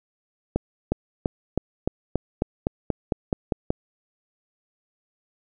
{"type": "accelerating click train", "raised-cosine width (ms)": 2, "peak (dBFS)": -8, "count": 13, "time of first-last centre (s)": [0.56, 3.704], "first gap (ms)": 360, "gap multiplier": 0.94, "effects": []}